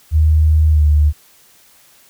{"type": "tone with pitch glide", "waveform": "sine", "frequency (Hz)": [77.78, 74.78], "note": ["D#2", "D2"], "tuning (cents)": [0, 32], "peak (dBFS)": -8, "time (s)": [0.11, 1.13], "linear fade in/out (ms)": 50, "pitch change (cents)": -68, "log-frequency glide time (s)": [0.7, 0.82], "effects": ["white hiss -49 dBFS RMS until 2.09 s"]}